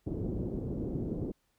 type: low-pass noise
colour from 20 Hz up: white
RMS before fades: -35 dBFS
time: 0.06-1.32 s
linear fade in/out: 10 ms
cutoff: 370 Hz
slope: 24 dB/octave
effects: pink hiss -75 dBFS RMS until 1.58 s